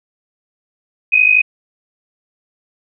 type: tone pair together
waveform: sine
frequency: 2483 / 2535 Hz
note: D#7 / D#7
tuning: -4 / +32 cents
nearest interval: unison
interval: 36 cents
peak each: -11 dBFS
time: 1.12-1.42 s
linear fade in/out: 10 ms
effects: none